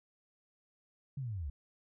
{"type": "linear sweep", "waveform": "sine", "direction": "down", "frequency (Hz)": [143.6, 63.4], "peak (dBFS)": -36, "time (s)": [1.17, 1.5], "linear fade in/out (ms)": 5, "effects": []}